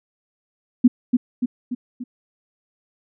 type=tone with echo; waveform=sine; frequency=246.9 Hz; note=B3; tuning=in tune; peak=-7 dBFS; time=0.84-0.88 s; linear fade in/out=10 ms; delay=290 ms; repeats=4; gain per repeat=-5 dB; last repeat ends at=2.04 s; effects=none